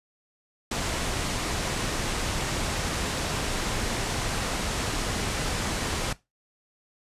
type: low-pass noise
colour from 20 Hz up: pink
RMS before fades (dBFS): -29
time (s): 0.71-6.13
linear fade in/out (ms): 5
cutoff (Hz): 9400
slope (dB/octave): 24
effects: noise-tail reverb RT60 0.2 s tail -18 dB re dry + resampled to 32000 Hz